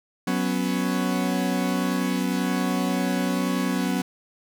40% pulse chord, F# suspended fourth, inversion none, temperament equal, 185 / 246.9 / 277.2 Hz, F#3 / B3 / C#4, 0 / 0 / 0 cents, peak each -25 / -26 / -27 dBFS, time 0.27-4.02 s, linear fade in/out 5 ms, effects none

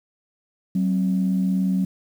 sine tone pair together, 188 / 265.2 Hz, F#3 / C4, +28 / +23 cents, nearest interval tritone, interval 595 cents, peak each -18 / -27 dBFS, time 0.75-1.85 s, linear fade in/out 5 ms, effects tanh soft clip ceiling -12 dBFS + 8-bit

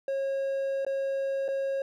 triangle tone with dropouts, 544 Hz, C#5, 33 cents flat, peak -25 dBFS, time 0.08-1.82 s, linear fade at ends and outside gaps 2 ms, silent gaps 0.849-0.865 / 1.481-1.486 s, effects none

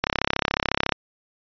click train, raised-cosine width 0.3 ms, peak -3 dBFS, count 31, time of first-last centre 0.04-0.922 s, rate 34 Hz, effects resampled to 11025 Hz

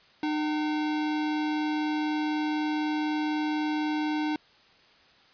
square tone pair together, 304 / 766 Hz, D#4 / G5, -40 / -40 cents, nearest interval octave + major third, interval 1600 cents, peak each -27 / -39 dBFS, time 0.23-4.36 s, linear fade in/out 2 ms, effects white hiss -58 dBFS RMS until 5.33 s + resampled to 11025 Hz

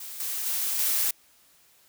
blue noise with level steps, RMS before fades -39 / -31 / -28 / -25 dBFS, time 0-1.11 s, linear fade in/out 5 ms, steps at 0.2 / 0.46 / 0.79 s, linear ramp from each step 2 ms, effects white hiss -60 dBFS RMS until 1.88 s

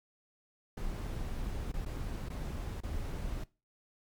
brown noise with dropouts, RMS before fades -37 dBFS, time 0.77-3.44 s, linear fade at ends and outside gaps 5 ms, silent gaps 1.719-1.738 / 1.851-1.86 / 2.288-2.3 / 2.805-2.833 s, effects noise-tail reverb RT60 0.3 s tail -21 dB re dry + MP3 96 kbps

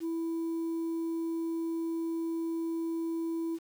sine tone, 330 Hz, E4, 2 cents sharp, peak -28 dBFS, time 0-3.59 s, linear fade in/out 50 ms, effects tanh soft clip ceiling -29 dBFS + 9-bit

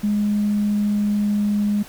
sine tone with pitch glide, 207.7 to 206.5 Hz, G#3 to G#3, 0 to -10 cents, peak -16 dBFS, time 0.03-1.83 s, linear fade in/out 10 ms, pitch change -10 cents, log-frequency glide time 0.15-1.67 s, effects tanh soft clip ceiling -12 dBFS + pink hiss -42 dBFS RMS until 1.88 s

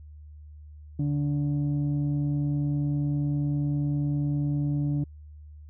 sine tone pair together, 145 / 290 Hz, D3 / D4, -22 / -22 cents, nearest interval octave, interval 1200 cents, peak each -23 / -28 dBFS, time 0.99-5.04 s, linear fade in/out 5 ms, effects tanh soft clip ceiling -20 dBFS + added 75 Hz sine -43 dBFS peak until 5.69 s

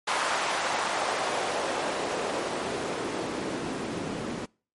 white noise with band-pass filter sweep, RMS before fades -30 dBFS, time 0.07-4.46 s, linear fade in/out 10 ms, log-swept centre 1000 to 220 Hz, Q 1.2, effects noise-tail reverb RT60 0.4 s tail -26 dB re dry + MP3 48 kbps

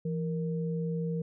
sine tone pair together, 166.74 / 466.2 Hz, E3 / A#4, +20 / 0 cents, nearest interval octave + tritone, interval 1780 cents, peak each -30 / -36 dBFS, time 0.05-1.22 s, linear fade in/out 5 ms, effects none

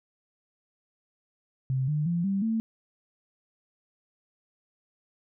sine tone with pitch steps, 131.5 / 150.18 / 171.52 / 195.89 / 223.7 Hz, C3 / D3 / F3 / G3 / A3, +9 / +39 / -31 / -1 / +29 cents, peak -24 dBFS, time 1.7-2.6 s, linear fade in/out 0 ms, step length 180 ms, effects none

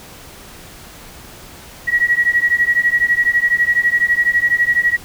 sine beating tone pair, 1911 / 1923 Hz, A#6 / B6, +43 / -47 cents, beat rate 12 Hz, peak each -15 dBFS, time 1.87-4.97 s, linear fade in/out 20 ms, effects pink hiss -38 dBFS RMS until 5.04 s

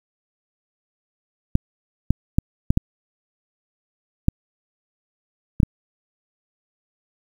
clicks, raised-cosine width 5 ms, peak -3 dBFS, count 8, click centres 1.554 / 2.106 / 2.385 / 2.705 / 2.774 / 4.284 / 5.602 / 5.632 s, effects 7-bit

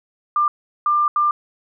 sine tone bursts at uneven times, 1193 Hz, D6, 27 cents sharp, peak -14 dBFS, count 3, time 0.36-0.48 / 0.86-1.08 / 1.16-1.31 s, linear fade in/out 2 ms, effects none

